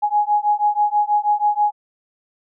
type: beating tone pair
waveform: sine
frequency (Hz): 830.6 / 836.8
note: G#5 / G#5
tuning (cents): 0 / +13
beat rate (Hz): 6.2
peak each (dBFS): -18 / -18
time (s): 0.02-1.72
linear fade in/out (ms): 20
effects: none